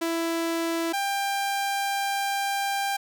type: tone pair in turn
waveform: sawtooth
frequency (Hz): 332 / 794.2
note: E4 / G5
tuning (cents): +12 / +22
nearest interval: octave + minor third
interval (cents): 1510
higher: second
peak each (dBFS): -21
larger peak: neither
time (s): 0.01-0.93 / 0.93-2.97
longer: second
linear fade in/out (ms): 10
effects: none